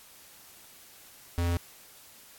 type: tone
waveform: square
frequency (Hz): 86.1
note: F2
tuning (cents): -24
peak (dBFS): -26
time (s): 1.38-1.57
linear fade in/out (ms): 0
effects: white hiss -53 dBFS RMS until 2.38 s + AAC 64 kbps